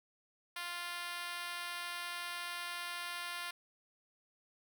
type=tone with high-pass filter; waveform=5% pulse; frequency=349.2 Hz; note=F4; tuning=in tune; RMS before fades=-42 dBFS; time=0.56-3.51 s; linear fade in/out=5 ms; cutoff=990 Hz; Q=1.2; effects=none